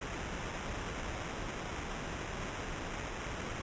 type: noise with sample-and-hold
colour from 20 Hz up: pink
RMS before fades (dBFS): -40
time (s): 0.01-3.62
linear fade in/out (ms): 10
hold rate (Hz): 4410
effects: resampled to 16000 Hz